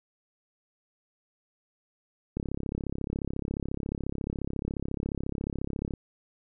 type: click train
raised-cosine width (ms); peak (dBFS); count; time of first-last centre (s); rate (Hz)
3; -19; 123; 2.37-5.937; 34.2
effects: none